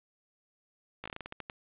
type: slowing click train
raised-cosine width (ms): 0.3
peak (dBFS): -23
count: 11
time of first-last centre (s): 1.04-1.499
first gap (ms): 16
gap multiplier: 1.22
effects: resampled to 8000 Hz + 10-bit